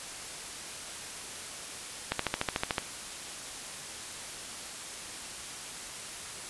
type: click train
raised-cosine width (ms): 0.3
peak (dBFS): -11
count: 10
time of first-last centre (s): 2.12-2.782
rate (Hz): 13.6
effects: white hiss -41 dBFS RMS until 6.49 s + resampled to 24000 Hz